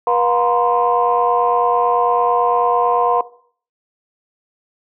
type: tone cluster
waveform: sine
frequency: 482.8 / 715 / 950 / 1039 Hz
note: B4 / F5 / A#5 / C6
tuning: -39 / +41 / +33 / -12 cents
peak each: -18 dBFS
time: 0.07-3.21 s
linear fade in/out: 2 ms
effects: noise-tail reverb RT60 0.5 s tail -17 dB re dry + tanh soft clip ceiling -3 dBFS